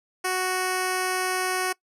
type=tone with low-pass filter; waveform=10% pulse; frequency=370 Hz; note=F#4; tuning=in tune; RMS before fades=-26 dBFS; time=0.24-1.73 s; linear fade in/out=10 ms; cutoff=11000 Hz; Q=2; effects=noise-tail reverb RT60 0.1 s tail -22 dB re dry